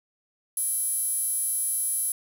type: tone with high-pass filter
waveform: sawtooth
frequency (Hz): 784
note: G5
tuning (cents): 0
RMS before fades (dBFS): -27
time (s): 0.57-2.12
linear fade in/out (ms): 2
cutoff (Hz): 11000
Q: 9.9
effects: none